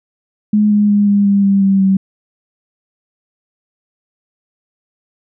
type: tone with pitch steps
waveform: sine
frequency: 210.2 / 207.5 / 204.9 / 202.3 / 199.78 / 197.26 / 194.77 / 192.31 Hz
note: G#3 / G#3 / G#3 / G#3 / G3 / G3 / G3 / G3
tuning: +21 / -1 / -23 / -45 / +33 / +11 / -11 / -33 cents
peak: -8 dBFS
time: 0.53-1.97 s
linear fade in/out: 5 ms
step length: 180 ms
effects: none